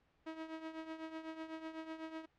sawtooth tone with tremolo, 320 Hz, D#4, 49 cents sharp, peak -37 dBFS, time 0.26-2.26 s, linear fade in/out 10 ms, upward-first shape triangle, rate 8 Hz, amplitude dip 75%, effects pink hiss -75 dBFS RMS until 2.38 s + low-pass 3000 Hz 12 dB/octave

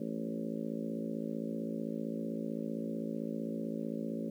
harmonic tone with a mistuned harmonic, 55.6 Hz, A1, 19 cents sharp, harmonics 3 / 4 / 5 / 6 / 7 / 8 / 9 / 10, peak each -44 / -38 / -41 / -48 / -45 / -50 / -47 / -46 dBFS, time 0-4.3 s, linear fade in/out 5 ms, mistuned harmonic 3, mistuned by +16 cents, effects 11-bit

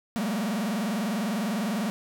45% pulse tone with vibrato, 210.9 Hz, G#3, 27 cents sharp, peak -26 dBFS, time 0.16-1.9 s, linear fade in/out 0 ms, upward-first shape sine, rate 20 Hz, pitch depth 230 cents each way, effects none

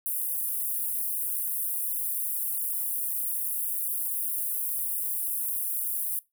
pink high-pass noise, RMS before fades -30 dBFS, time 0.06-6.19 s, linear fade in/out 0 ms, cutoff 10000 Hz, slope 48 dB/octave, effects noise-tail reverb RT60 0.2 s tail -21 dB re dry

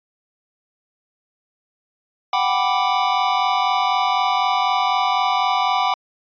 square chord, G major seventh, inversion third, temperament equal, 740 / 784 / 987.8 / 1174.7 Hz, F#5 / G5 / B5 / D6, 0 / 0 / 0 / 0 cents, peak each -23 dBFS, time 2.33-5.94 s, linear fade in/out 2 ms, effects resampled to 11025 Hz

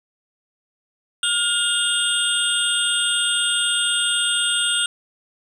sine tone cluster, 1424 / 2838 / 3240 / 3588 / 8530 Hz, F6 / F7 / G#7 / A7 / C9, +33 / +27 / -43 / +33 / +32 cents, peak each -24 dBFS, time 1.23-4.86 s, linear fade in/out 2 ms, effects tanh soft clip ceiling -7 dBFS + 8-bit

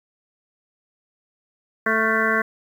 harmonic tone with a mistuned harmonic, 220.8 Hz, A3, 6 cents sharp, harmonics 1 / 2 / 3 / 5 / 6 / 7 / 8 / 9, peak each -27 / -26 / -28 / -25 / -28 / -23 / -25 / -27 dBFS, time 1.86-2.42 s, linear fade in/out 5 ms, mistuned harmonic 6, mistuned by +94 cents, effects 8-bit

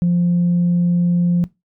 sine tone, 174.61 Hz, F3, in tune, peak -11 dBFS, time 0.02-1.44 s, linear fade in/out 0 ms, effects noise-tail reverb RT60 0.2 s tail -20 dB re dry + tanh soft clip ceiling -10 dBFS

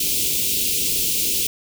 white band-stop noise, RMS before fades -21 dBFS, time 0-1.47 s, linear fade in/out 5 ms, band 480 to 2500 Hz, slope 48 dB/octave, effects none

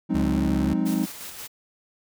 triangle chord, Ab dominant seventh, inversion third, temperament equal with one note detuned, 180.56 / 207.7 / 261.6 / 311.1 Hz, Gb3 / Ab3 / C4 / Eb4, -42 / 0 / 0 / 0 cents, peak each -25 / -24 / -25 / -25 dBFS, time 0.09-1.06 s, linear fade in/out 20 ms
30% pulse tone with vibrato, 71.3 Hz, C#2, 49 cents sharp, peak -24 dBFS, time 0.14-0.74 s, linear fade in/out 10 ms, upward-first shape square, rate 11 Hz, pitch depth 54 cents each way
white noise with tremolo, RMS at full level -37 dBFS, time 0.85-1.48 s, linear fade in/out 20 ms, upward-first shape square, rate 5.6 Hz, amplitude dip 35%
effects none

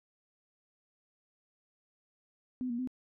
sine tone with pitch steps, 252.9 / 237.2 / 254.9 Hz, B3 / A#3 / C4, +41 / +30 / -45 cents, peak -32 dBFS, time 2.61-2.874 s, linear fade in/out 0 ms, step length 88 ms, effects none

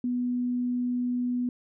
sine tone, 246.3 Hz, B3, 5 cents flat, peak -25 dBFS, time 0.04-1.49 s, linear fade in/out 2 ms, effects none

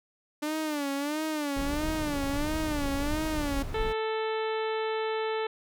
sawtooth tone with vibrato, 295.1 Hz, D4, 8 cents sharp, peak -25 dBFS, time 0.42-3.63 s, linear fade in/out 10 ms, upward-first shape sine, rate 1.5 Hz, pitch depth 110 cents each way
brown noise, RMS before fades -34 dBFS, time 1.56-3.93 s, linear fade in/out 10 ms
harmonic tone, 440 Hz, A4, in tune, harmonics 1 / 2 / 3 / 4 / 5 / 6 / 7 / 8 / 9, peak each -29 / -35 / -39 / -41 / -43 / -45 / -46 / -47 / -48 dBFS, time 3.74-5.47 s, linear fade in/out 5 ms
effects none

